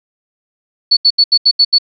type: tone bursts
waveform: sine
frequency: 4436 Hz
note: C#8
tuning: in tune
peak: -5 dBFS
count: 7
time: 0.91-1.785 s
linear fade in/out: 10 ms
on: 59 ms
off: 77 ms
effects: none

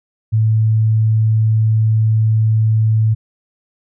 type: tone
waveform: sine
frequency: 110 Hz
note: A2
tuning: in tune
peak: -10 dBFS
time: 0.32-3.15 s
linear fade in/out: 20 ms
effects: none

